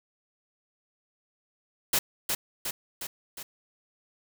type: noise with echo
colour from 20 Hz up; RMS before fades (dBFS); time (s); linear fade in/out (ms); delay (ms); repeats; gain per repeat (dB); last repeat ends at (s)
white; -24; 1.93-1.99; 5; 360; 4; -4; 3.43
effects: none